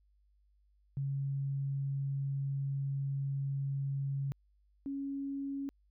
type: tone pair in turn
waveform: sine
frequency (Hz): 138 / 276.8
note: C#3 / C#4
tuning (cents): -7 / -2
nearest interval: octave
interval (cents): 1205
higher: second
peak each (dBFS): -32 / -35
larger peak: first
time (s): 0.97-4.32 / 4.86-5.69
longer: first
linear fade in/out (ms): 0
effects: added 50 Hz sine -66 dBFS peak until 5.9 s